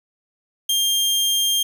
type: tone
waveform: sawtooth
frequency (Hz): 3200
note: G7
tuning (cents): +35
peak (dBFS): -14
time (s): 0.69-1.63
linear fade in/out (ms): 5
effects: none